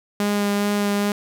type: tone with vibrato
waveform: sawtooth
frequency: 204.2 Hz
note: G#3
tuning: 29 cents flat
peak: -15 dBFS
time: 0.2-1.12 s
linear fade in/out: 2 ms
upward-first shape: sine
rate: 2.4 Hz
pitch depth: 11 cents each way
effects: none